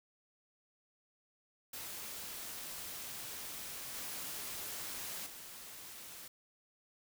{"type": "noise with level steps", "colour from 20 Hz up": "white", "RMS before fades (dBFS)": [-45, -43, -50], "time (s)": [1.73, 6.28], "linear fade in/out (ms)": 5, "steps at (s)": [3.94, 5.26], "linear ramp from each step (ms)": 5, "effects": []}